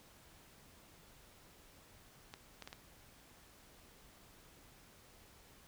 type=clicks; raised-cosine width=0.2 ms; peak=-30 dBFS; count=4; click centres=2.339 / 2.623 / 2.675 / 2.729 s; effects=pink hiss -62 dBFS RMS until 5.67 s